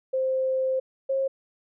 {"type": "tone pair in turn", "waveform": "sine", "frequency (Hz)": [523.3, 537.7], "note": ["C5", "C5"], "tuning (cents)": [0, 47], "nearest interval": "unison", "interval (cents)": 47, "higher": "second", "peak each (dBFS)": -22, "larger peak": "neither", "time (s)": [[0.13, 0.8], [1.09, 1.28]], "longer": "first", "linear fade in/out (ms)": 10, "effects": []}